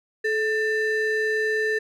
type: ring-modulated tone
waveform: triangle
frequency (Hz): 1108.7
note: C#6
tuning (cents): 0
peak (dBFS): -16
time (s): 0.24-1.79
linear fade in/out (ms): 10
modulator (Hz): 676
effects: none